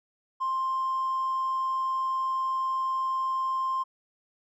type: tone with hard clipping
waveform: sine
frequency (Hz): 1052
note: C6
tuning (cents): +9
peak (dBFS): -26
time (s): 0.4-3.84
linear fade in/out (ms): 20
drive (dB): 1
effects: none